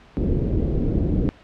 pink low-pass noise, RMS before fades -21 dBFS, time 0.17-1.29 s, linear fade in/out 0 ms, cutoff 410 Hz, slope 24 dB/octave, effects pink hiss -49 dBFS RMS until 1.43 s + low-pass 3000 Hz 12 dB/octave

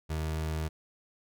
30% pulse tone, 78.6 Hz, D#2, 18 cents sharp, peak -28 dBFS, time 0.09-0.69 s, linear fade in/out 20 ms, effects none

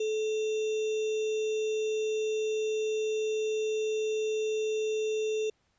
sine tone with sample-and-hold, 433.1 Hz, A4, 27 cents flat, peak -27 dBFS, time 0-5.5 s, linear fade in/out 5 ms, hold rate 3150 Hz, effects pink hiss -72 dBFS RMS until 5.78 s + resampled to 16000 Hz

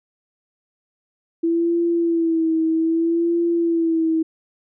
sine tone with vibrato, 331.1 Hz, E4, 8 cents sharp, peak -16 dBFS, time 1.43-4.23 s, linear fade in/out 10 ms, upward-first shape sine, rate 0.63 Hz, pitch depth 49 cents each way, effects none

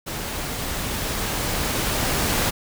pink noise with level ramp, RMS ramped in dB -30 to -21 dBFS, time 0.06-2.51 s, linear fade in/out 20 ms, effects none

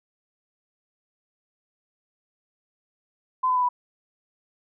sine tone with pitch steps, 1023 / 1010.1 / 997.3 / 984.7 Hz, C6 / B5 / B5 / B5, -39 / +39 / +17 / -5 cents, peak -19 dBFS, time 3.43-3.69 s, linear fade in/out 10 ms, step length 65 ms, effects none

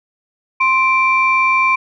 sine tone pair together, 1047.1 / 2349 Hz, C6 / D7, +1 / 0 cents, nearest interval octave + major second, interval 1399 cents, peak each -13 dBFS, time 0.6-1.76 s, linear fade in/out 10 ms, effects tanh soft clip ceiling -3 dBFS

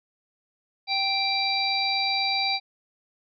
harmonic tone, 784 Hz, G5, in tune, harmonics 1 / 3 / 5 / 6, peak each -28 / -28 / -28 / -28 dBFS, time 0.87-2.6 s, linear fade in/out 50 ms, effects none

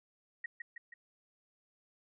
sine tone with echo, 1888 Hz, A#6, 22 cents sharp, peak -36 dBFS, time 0.44-0.46 s, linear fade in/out 5 ms, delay 160 ms, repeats 3, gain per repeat -4 dB, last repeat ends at 0.94 s, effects none

